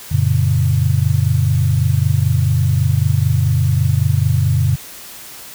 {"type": "chord", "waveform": "sine", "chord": "F# major", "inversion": "none", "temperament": "equal with one note detuned", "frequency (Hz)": [92.5, 116.54, 141.59], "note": ["F#2", "A#2", "C#3"], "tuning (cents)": [0, 0, 37], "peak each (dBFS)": [-16, -16, -16], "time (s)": [0.11, 4.76], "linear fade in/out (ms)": 10, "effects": ["white hiss -35 dBFS RMS until 5.54 s"]}